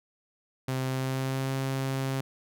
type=tone with pitch glide; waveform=sawtooth; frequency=130.81 to 134.02 Hz; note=C3 to C3; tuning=0 to +42 cents; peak=-24 dBFS; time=0.68-2.21 s; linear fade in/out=5 ms; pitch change=+42 cents; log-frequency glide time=0.87-1.52 s; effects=none